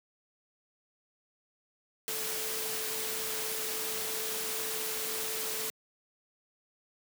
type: tone in noise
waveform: sine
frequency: 440 Hz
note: A4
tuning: in tune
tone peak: -42 dBFS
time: 2.08-5.7 s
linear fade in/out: 0 ms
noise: white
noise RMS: -35 dBFS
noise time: 2.08-5.7 s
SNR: -10 dB
effects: high-pass 150 Hz 12 dB/octave